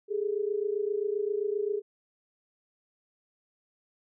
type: tone pair together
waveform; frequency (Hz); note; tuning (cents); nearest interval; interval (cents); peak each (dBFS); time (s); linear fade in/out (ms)
sine; 404 / 431.6; G#4 / A4; -48 / -33; minor second; 115; -29 / -31; 0.08-1.82; 50
effects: none